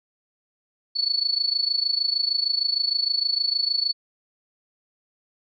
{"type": "tone with amplitude modulation", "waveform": "sine", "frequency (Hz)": 4436, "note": "C#8", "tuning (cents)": 0, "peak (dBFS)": -17, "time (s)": [0.95, 3.93], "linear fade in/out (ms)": 20, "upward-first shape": "sine", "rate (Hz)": 26.5, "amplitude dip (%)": 85, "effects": []}